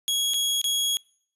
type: tone with dropouts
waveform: sawtooth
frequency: 3322 Hz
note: G#7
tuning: in tune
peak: -19 dBFS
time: 0.08-0.97 s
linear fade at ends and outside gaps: 0 ms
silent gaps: 0.336-0.342 / 0.615-0.642 s
effects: noise-tail reverb RT60 0.6 s tail -26 dB re dry + resampled to 32000 Hz